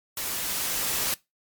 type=noise with level ramp; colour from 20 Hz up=white; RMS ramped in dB=-31 to -26 dBFS; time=0.17-1.14 s; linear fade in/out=2 ms; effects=noise-tail reverb RT60 0.2 s tail -21 dB re dry + MP3 96 kbps